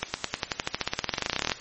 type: accelerating click train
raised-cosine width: 0.2 ms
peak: -7 dBFS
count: 28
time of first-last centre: 0.03-1.518 s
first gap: 110 ms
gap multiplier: 0.94
effects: white hiss -42 dBFS RMS until 1.6 s + MP3 32 kbps